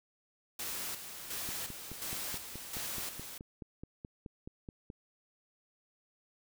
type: noise with tremolo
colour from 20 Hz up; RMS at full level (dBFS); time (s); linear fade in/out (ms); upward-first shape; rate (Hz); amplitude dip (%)
white; -39; 0.59-3.38; 5; square; 1.4; 55
type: click train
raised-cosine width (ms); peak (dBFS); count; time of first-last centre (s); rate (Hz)
3; -31; 17; 1.49-4.902; 4.69
effects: none